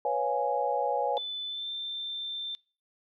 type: chord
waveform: sine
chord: C# dominant seventh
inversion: third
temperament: equal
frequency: 493.9 / 554.4 / 698.5 / 830.6 Hz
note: B4 / C#5 / E#5 / G#5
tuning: 0 / 0 / 0 / 0 cents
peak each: -32 / -31 / -34 / -29 dBFS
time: 0.05-1.18 s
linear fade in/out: 2 ms
type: tone with pitch glide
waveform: sine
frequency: 3505 to 3566 Hz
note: A7 to A7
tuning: -7 to +22 cents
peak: -33 dBFS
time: 1.17-2.55 s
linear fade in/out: 0 ms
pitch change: +29 cents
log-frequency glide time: 1.46-1.7 s
effects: noise-tail reverb RT60 0.4 s tail -24 dB re dry